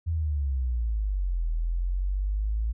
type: exponential two-way sweep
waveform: sine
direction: down then up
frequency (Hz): 85 to 40.25 to 56.1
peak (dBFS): -24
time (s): 0.06-2.73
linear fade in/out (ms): 20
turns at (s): 1.5
effects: none